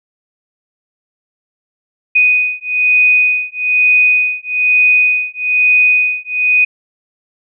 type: beating tone pair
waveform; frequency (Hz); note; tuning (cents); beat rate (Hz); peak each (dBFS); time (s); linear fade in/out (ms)
sine; 2489 / 2490.1; D#7 / D#7; 0 / +1; 1.1; -12; 2.15-6.65; 10
effects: none